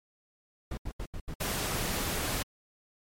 brown noise bursts, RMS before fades -35 dBFS, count 5, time 0.71-1.342 s, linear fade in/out 5 ms, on 64 ms, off 78 ms
pink noise, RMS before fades -32 dBFS, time 1.4-2.43 s, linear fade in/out 10 ms
effects MP3 64 kbps

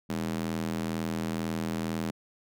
square tone with high-pass filter, 41.05 Hz, E1, 6 cents flat, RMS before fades -32 dBFS, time 0.09-2.11 s, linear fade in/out 10 ms, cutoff 190 Hz, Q 1.9, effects none

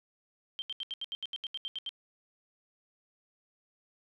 sine tone bursts, 3153 Hz, G7, 9 cents sharp, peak -34 dBFS, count 13, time 0.59-1.892 s, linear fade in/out 0 ms, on 30 ms, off 76 ms, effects none

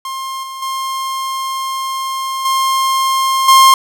45% pulse tone with level steps, 1062 Hz, C6, 25 cents sharp, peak -21 / -25 / -18 / -12 / -4 dBFS, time 0.05-3.74 s, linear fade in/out 2 ms, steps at 0.43 / 0.62 / 2.45 / 3.48 s, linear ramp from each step 5 ms, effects none

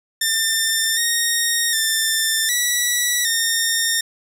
10% pulse tone with pitch steps, 1794 / 1860 / 1783 / 1947 / 1831 Hz, A6 / A#6 / A6 / B6 / A#6, +33 / -4 / +22 / -25 / -32 cents, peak -8 dBFS, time 0.21-4.01 s, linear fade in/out 5 ms, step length 760 ms, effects none

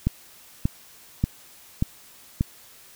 click train, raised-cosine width 5 ms, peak -8 dBFS, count 5, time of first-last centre 0.07-2.409 s, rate 1.71 Hz, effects white hiss -50 dBFS RMS until 2.95 s

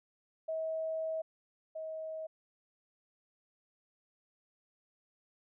sine tone pair in turn, 641 / 635.5 Hz, E5 / D#5, -49 / +36 cents, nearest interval unison, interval 15 cents, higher first, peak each -33 / -38 dBFS, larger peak first, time 0.48-1.22 / 1.75-2.27 s, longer first, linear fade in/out 10 ms, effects none

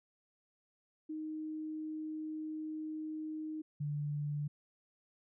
sine tone pair in turn, 311.1 / 146.82 Hz, D#4 / D3, 0 / 0 cents, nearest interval octave + minor second, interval 1300 cents, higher first, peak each -38 / -34 dBFS, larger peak second, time 1.09-3.62 / 3.8-4.48 s, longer first, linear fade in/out 10 ms, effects none

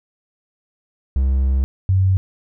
triangle / sine tone pair in turn, 66.3 / 94.82 Hz, C2 / F#2, +23 / +43 cents, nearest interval tritone, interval 620 cents, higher second, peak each -12 dBFS, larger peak neither, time 1.16-1.64 / 1.89-2.17 s, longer first, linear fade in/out 0 ms, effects none

